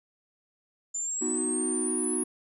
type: exponential sweep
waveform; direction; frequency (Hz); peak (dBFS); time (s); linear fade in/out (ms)
sine; up; 7100 to 10500; -29; 0.94-2.24; 10
type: chord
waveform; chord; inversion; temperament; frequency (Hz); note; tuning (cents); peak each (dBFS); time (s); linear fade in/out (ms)
triangle; B major; none; equal with one note detuned; 246.9 / 313.7 / 370; B3 / D#4 / F#4; 0 / +14 / 0; -31; 1.21-2.24; 10
effects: none